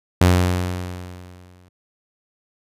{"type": "tone with exponential decay", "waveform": "sawtooth", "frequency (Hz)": 90.1, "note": "F#2", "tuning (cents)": -45, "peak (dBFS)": -6, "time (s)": [0.21, 1.69], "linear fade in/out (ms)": 5, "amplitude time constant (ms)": 320, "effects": ["resampled to 32000 Hz"]}